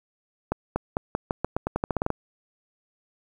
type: accelerating click train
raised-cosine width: 1 ms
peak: -10 dBFS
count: 15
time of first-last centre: 0.52-2.103 s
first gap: 240 ms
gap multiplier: 0.87
effects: 8-bit